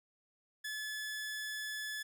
sawtooth tone, 1720 Hz, A6, 40 cents flat, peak -35 dBFS, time 0.64-2.03 s, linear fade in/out 10 ms, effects none

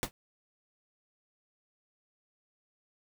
pink noise with exponential decay, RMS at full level -27 dBFS, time 0.03-0.11 s, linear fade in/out 0 ms, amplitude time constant 17 ms, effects none

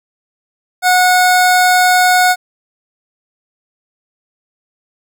25% pulse tone, 730 Hz, F#5, 24 cents flat, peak -4 dBFS, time 0.82-2.36 s, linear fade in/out 50 ms, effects none

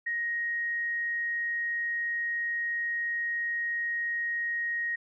sine tone, 1877 Hz, A#6, 11 cents sharp, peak -28 dBFS, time 0.06-4.96 s, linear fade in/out 10 ms, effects none

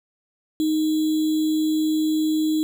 sine tone with sample-and-hold, 311.3 Hz, D#4, 1 cent sharp, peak -18 dBFS, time 0.6-2.63 s, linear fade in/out 0 ms, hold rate 3675 Hz, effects none

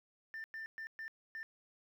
sine tone bursts at uneven times, 1788 Hz, A6, 27 cents sharp, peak -40 dBFS, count 5, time 0.34-0.44 / 0.54-0.66 / 0.78-0.87 / 0.99-1.08 / 1.35-1.43 s, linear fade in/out 0 ms, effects tanh soft clip ceiling -40 dBFS + 12-bit

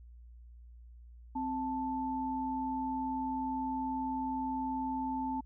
sine tone pair together, 261.2 / 880 Hz, C4 / A5, -3 / 0 cents, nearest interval octave + major sixth, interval 2103 cents, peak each -35 / -35 dBFS, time 1.35-5.41 s, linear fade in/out 10 ms, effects added 59 Hz sine -50 dBFS peak until 5.45 s

